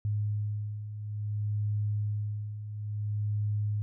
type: beating tone pair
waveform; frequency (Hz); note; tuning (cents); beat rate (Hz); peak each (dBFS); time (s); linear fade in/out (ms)
sine; 104.2 / 104.78; G#2 / G#2; +6 / +16; 0.58; -36 / -30; 0.05-3.82; 0
effects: none